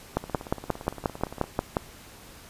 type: two click trains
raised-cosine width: 1 ms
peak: -23 / -9 dBFS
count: 22 / 10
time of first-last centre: 0.24-1.44 / 0.17-1.769 s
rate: 17.5 / 5.63 Hz
effects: pink hiss -48 dBFS RMS until 2.49 s + resampled to 32000 Hz